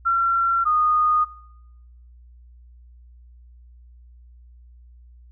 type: tone pair in turn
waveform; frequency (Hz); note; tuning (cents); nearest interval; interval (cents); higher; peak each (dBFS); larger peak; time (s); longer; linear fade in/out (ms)
sine; 1363 / 1232.4; F6 / D#6; -43 / -17; major second; 174; first; -16; neither; 0.05-0.65 / 0.65-1.25; neither; 20
effects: noise-tail reverb RT60 0.9 s tail -22 dB re dry + added 60 Hz sine -45 dBFS peak until 5.31 s